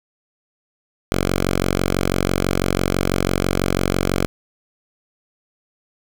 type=tone; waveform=5% pulse; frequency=46.05 Hz; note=F#1; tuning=7 cents flat; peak=-6 dBFS; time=1.12-4.26 s; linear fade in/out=0 ms; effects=none